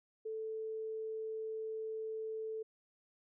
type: tone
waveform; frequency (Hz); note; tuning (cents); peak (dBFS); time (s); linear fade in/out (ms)
sine; 440; A4; 0; -38; 0.25-2.63; 10
effects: none